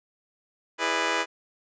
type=chord; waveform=10% pulse; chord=E dominant seventh; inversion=none; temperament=just; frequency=329.6 / 412 / 494.4 / 593.3 Hz; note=E4 / G#4 / B4 / D5; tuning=0 / -14 / +2 / +18 cents; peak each=-22 / -22 / -21 / -25 dBFS; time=0.78-1.26 s; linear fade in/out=50 ms; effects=resampled to 16000 Hz